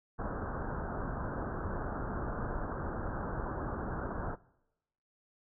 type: low-pass noise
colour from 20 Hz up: pink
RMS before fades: -37 dBFS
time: 0.18-4.36 s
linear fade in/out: 20 ms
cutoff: 1600 Hz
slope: 96 dB/octave
effects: noise-tail reverb RT60 0.9 s tail -22 dB re dry